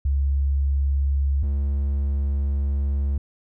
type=tone pair in turn; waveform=sine / triangle; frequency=69.3 / 69.74 Hz; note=C#2 / C#2; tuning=0 / +11 cents; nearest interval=unison; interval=11 cents; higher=second; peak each=-18 dBFS; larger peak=neither; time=0.05-1.43 / 1.43-3.18 s; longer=second; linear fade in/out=5 ms; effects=none